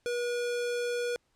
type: tone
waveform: square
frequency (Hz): 482.6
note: B4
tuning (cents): -40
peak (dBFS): -30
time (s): 0.06-1.16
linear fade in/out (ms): 0
effects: pink hiss -73 dBFS RMS until 1.35 s + low-pass 9000 Hz 12 dB/octave